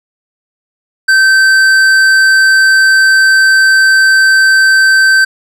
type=tone with tanh clipping; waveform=sine; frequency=1550 Hz; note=G6; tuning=20 cents flat; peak=-6 dBFS; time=1.08-5.25 s; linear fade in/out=10 ms; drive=12 dB; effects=none